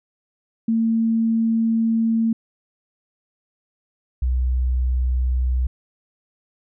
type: tone pair in turn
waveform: sine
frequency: 226.2 / 62.91 Hz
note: A3 / B1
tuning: +48 / +33 cents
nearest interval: octave + minor seventh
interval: 2215 cents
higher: first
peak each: -16 / -17 dBFS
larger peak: first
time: 0.68-2.33 / 4.22-5.67 s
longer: first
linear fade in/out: 5 ms
effects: none